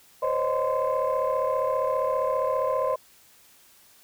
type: tone cluster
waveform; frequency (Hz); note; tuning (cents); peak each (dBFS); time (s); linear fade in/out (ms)
sine; 509 / 544 / 619 / 1032; C5 / C#5 / D#5 / C6; -48 / -33 / -9 / -24; -27; 0.22-2.96; 10
effects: tanh soft clip ceiling -16 dBFS + white hiss -56 dBFS RMS until 4.03 s